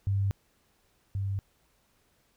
sine tone pair in turn, 98.7 / 98.18 Hz, G2 / G2, +12 / +3 cents, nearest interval unison, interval 9 cents, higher first, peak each -24 / -28 dBFS, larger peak first, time 0.07-0.31 / 1.15-1.39 s, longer neither, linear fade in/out 0 ms, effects pink hiss -69 dBFS RMS until 2.36 s

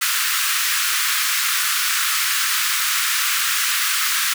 pink high-pass noise, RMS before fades -20 dBFS, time 0.01-4.34 s, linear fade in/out 10 ms, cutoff 1200 Hz, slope 48 dB/octave, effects none

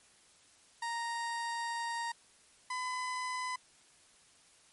30% pulse tone pair in turn, 932.3 / 1008.1 Hz, A#5 / B5, 0 / +35 cents, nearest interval minor second, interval 135 cents, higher second, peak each -32 / -32 dBFS, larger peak neither, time 0.82-2.12 / 2.7-3.56 s, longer first, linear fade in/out 5 ms, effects white hiss -63 dBFS RMS until 4.72 s + MP3 48 kbps

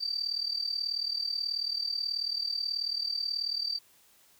sine tone with amplitude modulation, 4647 Hz, D8, 19 cents flat, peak -26 dBFS, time 0-3.79 s, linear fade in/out 20 ms, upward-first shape sine, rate 38.4 Hz, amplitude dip 80%, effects white hiss -62 dBFS RMS until 4.39 s

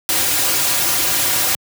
white noise with comb filter, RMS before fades -17 dBFS, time 0.09-1.55 s, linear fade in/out 0 ms, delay 4.6 ms, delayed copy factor -0.95, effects high-pass 100 Hz 12 dB/octave

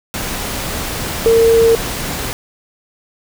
sine tone in noise, 456.9 Hz, A#4, 35 cents flat, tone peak -7 dBFS, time 1.26-1.75 s, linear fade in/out 0 ms, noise pink, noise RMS -22 dBFS, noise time 0.14-2.33 s, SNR +12 dB, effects none

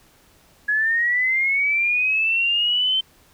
sine linear sweep, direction up, 1676 to 3104 Hz, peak -17 dBFS, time 0.68-3.01 s, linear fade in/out 10 ms, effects pink hiss -55 dBFS RMS until 3.33 s

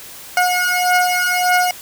20% pulse beating tone pair, 722 / 723.7 Hz, F#5 / F#5, -43 / -39 cents, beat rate 1.7 Hz, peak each -12 dBFS, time 0.37-1.71 s, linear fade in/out 2 ms, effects white hiss -36 dBFS RMS until 1.81 s

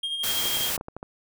triangle tone with tremolo, 3227 Hz, G7, 50 cents sharp, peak -24 dBFS, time 0.03-0.7 s, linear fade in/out 5 ms, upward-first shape sine, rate 12 Hz, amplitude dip 45%
white noise, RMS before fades -28 dBFS, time 0.23-0.77 s, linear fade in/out 10 ms
clicks, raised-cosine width 1 ms, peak -22 dBFS, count 9, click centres 0.456 / 0.57 / 0.609 / 0.704 / 0.778 / 0.811 / 0.884 / 0.966 / 1.029 s
effects none

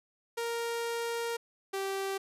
sawtooth tone pair in turn, 466.2 / 389.3 Hz, A#4 / G4, 0 / -12 cents, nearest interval minor third, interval 312 cents, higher first, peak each -28 dBFS, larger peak neither, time 0.37-1.37 / 1.73-2.18 s, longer first, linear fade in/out 10 ms, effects resampled to 32000 Hz

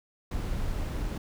brown noise, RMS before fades -31 dBFS, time 0.31-1.18 s, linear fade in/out 5 ms, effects none

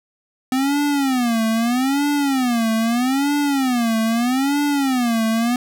square tone with vibrato, 254.3 Hz, C4, 49 cents flat, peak -17 dBFS, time 0.52-5.56 s, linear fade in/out 2 ms, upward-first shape sine, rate 0.79 Hz, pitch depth 230 cents each way, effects none

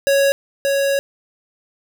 square tone pair in turn, 554.4 / 554.4 Hz, C#5 / C#5, 0 / 0 cents, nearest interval unison, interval 0 cents, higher neither, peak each -13 / -16 dBFS, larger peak first, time 0.07-0.32 / 0.65-0.99 s, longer second, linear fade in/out 0 ms, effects none

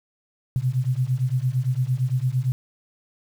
sine beating tone pair, 123.47 / 132.27 Hz, B2 / C3, 0 / +19 cents, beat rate 8.8 Hz, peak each -23 / -23 dBFS, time 0.56-2.52 s, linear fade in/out 0 ms, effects 8-bit

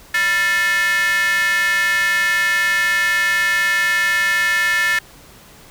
square tone with high-pass filter, 196 Hz, G3, in tune, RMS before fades -17 dBFS, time 0.14-4.99 s, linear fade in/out 5 ms, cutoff 1800 Hz, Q 5.8, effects pink hiss -44 dBFS RMS until 5.7 s

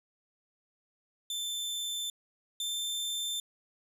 sawtooth tone pair in turn, 3542 / 3561 Hz, A7 / A7, +11 / +20 cents, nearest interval unison, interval 9 cents, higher second, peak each -30 / -29 dBFS, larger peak second, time 1.3-2.1 / 2.6-3.4 s, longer neither, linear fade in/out 2 ms, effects resampled to 32000 Hz

